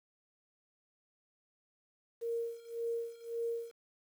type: tone with tremolo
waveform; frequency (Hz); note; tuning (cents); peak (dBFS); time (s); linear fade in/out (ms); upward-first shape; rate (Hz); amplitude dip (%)
sine; 464.7; A#4; -5; -32; 2.21-3.72; 20; sine; 1.8; 90
effects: 10-bit